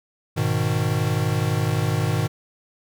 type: chord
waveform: square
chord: G# minor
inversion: none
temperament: equal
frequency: 103.83 / 123.47 / 155.56 Hz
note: G#2 / B2 / D#3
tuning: 0 / 0 / 0 cents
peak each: -25 dBFS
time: 0.36-2.28 s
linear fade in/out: 20 ms
effects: none